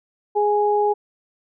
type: tone pair together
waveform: sine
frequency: 415.3 / 830.6 Hz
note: G#4 / G#5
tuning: 0 / 0 cents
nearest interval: octave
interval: 1200 cents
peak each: -18 / -19 dBFS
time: 0.35-0.94 s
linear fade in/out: 20 ms
effects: none